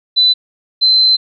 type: tone pair in turn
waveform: sine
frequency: 4000 / 4077 Hz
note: B7 / C8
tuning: +21 / -46 cents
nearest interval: unison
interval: 33 cents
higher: second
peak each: -7 dBFS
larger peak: neither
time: 0.16-0.34 / 0.81-1.17 s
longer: second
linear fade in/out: 20 ms
effects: none